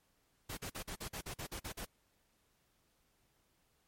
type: noise bursts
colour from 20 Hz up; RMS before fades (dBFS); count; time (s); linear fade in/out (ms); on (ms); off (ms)
pink; -43; 11; 0.49-1.853; 10; 83; 45
effects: pink hiss -75 dBFS RMS until 3.87 s + MP3 64 kbps